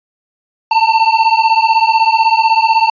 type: beating tone pair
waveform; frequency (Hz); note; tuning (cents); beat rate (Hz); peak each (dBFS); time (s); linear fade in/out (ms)
square; 889 / 905; A5 / A5; +18 / +48; 16; -12; 0.71-2.9; 5
effects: resampled to 11025 Hz